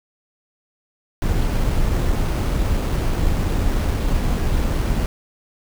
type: noise with sample-and-hold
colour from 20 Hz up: brown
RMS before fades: -19 dBFS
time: 1.22-5.06 s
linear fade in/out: 0 ms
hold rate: 7350 Hz
effects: none